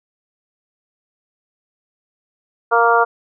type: harmonic tone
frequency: 233.1 Hz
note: A#3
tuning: in tune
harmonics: 2 / 3 / 4 / 5 / 6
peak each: -17 / -17 / -17 / -17 / -17 dBFS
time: 2.71-3.05 s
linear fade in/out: 20 ms
effects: none